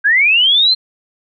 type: linear sweep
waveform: sine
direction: up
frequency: 1568 to 4200 Hz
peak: -8 dBFS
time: 0.04-0.75 s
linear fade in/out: 20 ms
effects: none